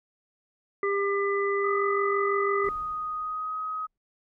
harmonic tone, 399.5 Hz, G4, 33 cents sharp, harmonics 1 / 3 / 5, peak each -25 / -30 / -32 dBFS, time 0.83-2.69 s, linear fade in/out 2 ms
sine tone with pitch glide, 1244.5 to 1263.3 Hz, D#6 to D#6, 0 to +26 cents, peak -29 dBFS, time 1.63-3.87 s, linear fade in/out 20 ms, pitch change +26 cents, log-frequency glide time 3.16-3.58 s
brown noise with exponential decay, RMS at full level -44 dBFS, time 2.64-3.98 s, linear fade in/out 1 ms, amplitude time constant 290 ms
effects none

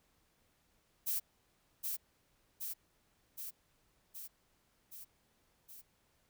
violet noise with echo, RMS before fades -35 dBFS, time 1.06-1.2 s, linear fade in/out 20 ms, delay 770 ms, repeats 6, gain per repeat -3 dB, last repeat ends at 5.82 s, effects pink hiss -74 dBFS RMS until 6.29 s

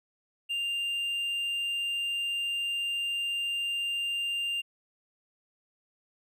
triangle tone, 2794 Hz, F7, in tune, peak -27 dBFS, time 0.49-4.62 s, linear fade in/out 20 ms, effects none

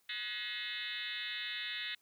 sine tone with frequency modulation, 2794 Hz, F7, in tune, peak -37 dBFS, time 0.09-1.95 s, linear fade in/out 5 ms, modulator 220 Hz, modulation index 5.2, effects white hiss -73 dBFS RMS until 2.01 s

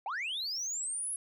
sine linear sweep, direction up, 712 to 10900 Hz, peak -31 dBFS, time 0.06-1.16 s, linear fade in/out 2 ms, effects tanh soft clip ceiling -32 dBFS

